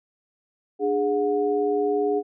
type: tone cluster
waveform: sine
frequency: 296.1 / 414 / 725 Hz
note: D4 / G#4 / F#5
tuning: +14 / -5 / -35 cents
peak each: -28 / -21 / -29 dBFS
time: 0.79-2.23 s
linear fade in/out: 50 ms
effects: none